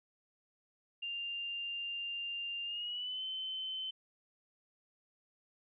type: tone with pitch glide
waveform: sine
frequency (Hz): 2794 to 3065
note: F7 to G7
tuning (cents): 0 to -40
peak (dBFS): -37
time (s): 1.02-3.91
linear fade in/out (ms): 10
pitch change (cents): +160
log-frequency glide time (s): 2.64-3.23
effects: none